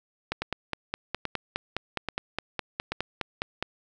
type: two click trains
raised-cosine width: 0.3 ms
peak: -13 / -12 dBFS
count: 4 / 17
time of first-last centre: 0.42-2.92 / 0.32-3.626 s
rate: 1.2 / 4.84 Hz
effects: none